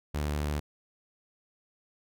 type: tone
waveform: sawtooth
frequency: 74 Hz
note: D2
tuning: 14 cents sharp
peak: -25 dBFS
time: 0.14-0.6 s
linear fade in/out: 10 ms
effects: none